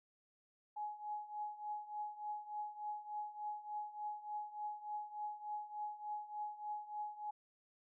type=tone with tremolo; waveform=sine; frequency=840 Hz; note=G#5; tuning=19 cents sharp; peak=-38 dBFS; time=0.76-7.31 s; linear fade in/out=10 ms; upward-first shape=triangle; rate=3.4 Hz; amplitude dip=85%; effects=none

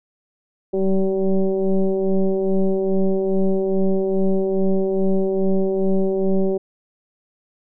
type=tone with frequency modulation; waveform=sine; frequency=192.2 Hz; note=G3; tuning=34 cents flat; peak=-15 dBFS; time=0.73-6.58 s; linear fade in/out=10 ms; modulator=191 Hz; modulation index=1.6; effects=none

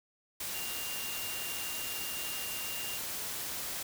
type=tone in noise; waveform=sine; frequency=2794 Hz; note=F7; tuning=in tune; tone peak=-42 dBFS; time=0.54-2.98 s; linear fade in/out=5 ms; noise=white; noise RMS=-38 dBFS; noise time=0.4-3.83 s; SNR=-7 dB; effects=none

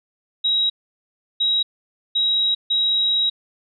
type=tone bursts at uneven times; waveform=sine; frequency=3834 Hz; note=A#7; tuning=48 cents sharp; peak=-16 dBFS; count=4; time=0.44-0.7 / 1.4-1.63 / 2.15-2.55 / 2.7-3.3 s; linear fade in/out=10 ms; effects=none

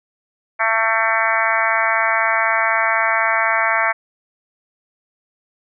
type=harmonic tone; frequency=224 Hz; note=A3; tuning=31 cents sharp; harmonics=3 / 4 / 5 / 6 / 7 / 8 / 9 / 10; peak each=-23 / -23 / -23 / -23 / -23 / -23 / -23 / -23 dBFS; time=0.59-3.93 s; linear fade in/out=20 ms; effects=none

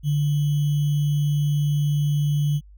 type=tone with sample-and-hold; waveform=sine; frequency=146.7 Hz; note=D3; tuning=2 cents flat; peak=-18 dBFS; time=0.03-2.61 s; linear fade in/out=50 ms; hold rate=3150 Hz; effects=added 50 Hz sine -44 dBFS peak until 2.77 s

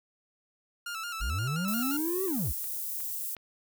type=tone with vibrato; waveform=sawtooth; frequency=1362 Hz; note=F6; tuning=44 cents flat; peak=-31 dBFS; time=0.86-1.97 s; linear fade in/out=5 ms; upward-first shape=square; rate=5.7 Hz; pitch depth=59 cents each way
type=linear two-way sweep; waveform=triangle; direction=up then down; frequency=39.1 to 392 to 39.1 Hz; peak=-27 dBFS; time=1.2-2.53 s; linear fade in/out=20 ms; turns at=2.25 s
type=high-pass noise; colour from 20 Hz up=white; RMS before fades=-35 dBFS; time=1.68-3.35 s; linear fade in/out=0 ms; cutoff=12000 Hz; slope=12 dB/octave
type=click train; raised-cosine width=0.3 ms; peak=-32 dBFS; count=4; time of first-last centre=2.28-3.367 s; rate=2.76 Hz
effects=none

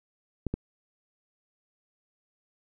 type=clicks; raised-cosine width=3 ms; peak=-16 dBFS; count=2; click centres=0.467 / 0.54 s; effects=none

